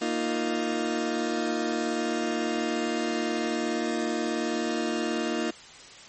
30% pulse chord, Bb suspended fourth, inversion none, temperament just, 233.1 / 310.8 / 349.6 Hz, Bb3 / Eb4 / F4, 0 / -2 / +2 cents, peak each -28 dBFS, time 0.01-5.51 s, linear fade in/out 10 ms, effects white hiss -47 dBFS RMS until 6.08 s + MP3 32 kbps

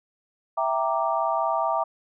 sine chord, E half-diminished seventh, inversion none, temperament equal, 659.3 / 784 / 932.3 / 1174.7 Hz, E5 / G5 / Bb5 / D6, 0 / 0 / 0 / 0 cents, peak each -26 / -28 / -27 / -28 dBFS, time 0.57-1.84 s, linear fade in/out 10 ms, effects none

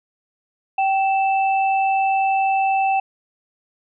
sine tone pair together, 776.2 / 2648 Hz, G5 / E7, -17 / +7 cents, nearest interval octave + major sixth, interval 2124 cents, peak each -16 / -26 dBFS, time 0.78-3 s, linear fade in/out 5 ms, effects none

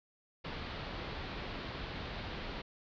pink low-pass noise, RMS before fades -42 dBFS, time 0.44-2.62 s, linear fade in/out 10 ms, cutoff 4500 Hz, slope 48 dB/octave, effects none

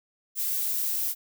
violet noise, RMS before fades -28 dBFS, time 0.35-1.15 s, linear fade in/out 50 ms, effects none

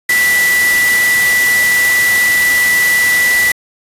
sine tone in noise, 1967 Hz, B6, 7 cents flat, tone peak -9 dBFS, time 0.09-3.52 s, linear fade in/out 5 ms, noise white, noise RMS -18 dBFS, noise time 0.09-3.52 s, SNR +6 dB, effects resampled to 32000 Hz

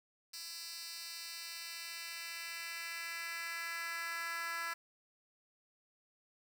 10% pulse tone with high-pass filter sweep, 334.8 Hz, E4, 27 cents sharp, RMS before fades -43 dBFS, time 0.33-4.74 s, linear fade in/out 10 ms, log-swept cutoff 4600 to 1400 Hz, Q 1.6, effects 10-bit

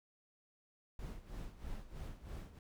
brown noise with tremolo, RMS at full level -44 dBFS, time 0.99-2.59 s, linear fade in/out 2 ms, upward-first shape sine, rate 3.1 Hz, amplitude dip 75%, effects none

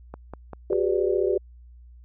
click train, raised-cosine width 1 ms, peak -22 dBFS, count 4, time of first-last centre 0.14-0.729 s, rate 5.09 Hz
sine chord, G# half-diminished seventh, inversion third, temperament equal with one note detuned, 370 / 404.6 / 493.9 / 587.3 Hz, F#4 / G#4 / B4 / D5, 0 / -45 / 0 / 0 cents, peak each -24 / -24 / -28 / -30 dBFS, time 0.7-1.38 s, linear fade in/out 5 ms
effects added 60 Hz sine -45 dBFS peak until 2.04 s

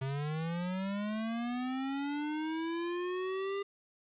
square linear sweep, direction up, 131.2 to 401.4 Hz, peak -34 dBFS, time 0.01-3.63 s, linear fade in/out 10 ms, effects resampled to 8000 Hz + 10-bit

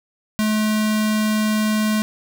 square tone with notch filter, 214.9 Hz, A3, 41 cents flat, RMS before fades -19 dBFS, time 0.39-2.02 s, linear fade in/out 0 ms, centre 450 Hz, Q 0.69, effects none

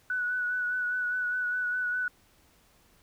sine tone with vibrato, 1480 Hz, F#6, in tune, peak -27 dBFS, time 0.1-2.08 s, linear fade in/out 2 ms, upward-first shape sine, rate 4.9 Hz, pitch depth 25 cents each way, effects pink hiss -63 dBFS RMS until 3.02 s

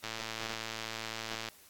click train, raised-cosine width 0.2 ms, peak -20 dBFS, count 163, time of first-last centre 0.04-1.486 s, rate 112 Hz, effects white hiss -59 dBFS RMS until 1.69 s + AAC 64 kbps

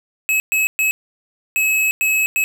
square tone bursts at uneven times, 2574 Hz, E7, 42 cents flat, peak -15 dBFS, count 6, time 0.29-0.4 / 0.52-0.67 / 0.79-0.91 / 1.56-1.91 / 2.01-2.26 / 2.36-2.44 s, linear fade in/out 0 ms, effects none

